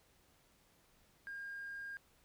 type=tone; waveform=triangle; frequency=1613 Hz; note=G6; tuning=49 cents sharp; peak=-40 dBFS; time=1.27-1.97 s; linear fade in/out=0 ms; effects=tanh soft clip ceiling -40 dBFS + pink hiss -70 dBFS RMS until 2.24 s